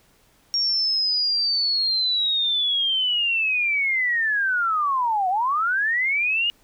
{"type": "linear two-way sweep", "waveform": "sine", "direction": "down then up", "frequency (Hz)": [5580, 715, 2895], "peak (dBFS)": -19, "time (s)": [0.54, 6.5], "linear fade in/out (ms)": 0, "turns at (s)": 5.29, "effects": ["pink hiss -59 dBFS RMS until 6.63 s"]}